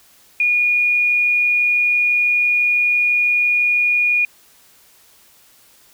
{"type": "tone", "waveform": "sine", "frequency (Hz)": 2442, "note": "D#7", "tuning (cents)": -33, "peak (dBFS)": -13, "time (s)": [0.4, 4.25], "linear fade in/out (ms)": 2, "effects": ["white hiss -51 dBFS RMS until 5.93 s"]}